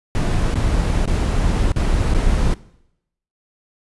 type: noise with dropouts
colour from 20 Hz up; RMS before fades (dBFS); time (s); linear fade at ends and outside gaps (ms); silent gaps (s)
brown; -17; 0.15-2.54; 1; 0.543-0.555 / 1.056-1.076 / 1.72-1.761 / 2.139-2.146
effects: noise-tail reverb RT60 0.8 s tail -20 dB re dry + resampled to 24000 Hz